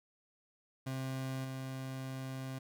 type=tone with level steps; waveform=30% pulse; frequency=132 Hz; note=C3; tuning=16 cents sharp; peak=-34 / -37 dBFS; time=0.86-2.59 s; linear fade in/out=10 ms; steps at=1.44 s; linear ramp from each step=10 ms; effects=none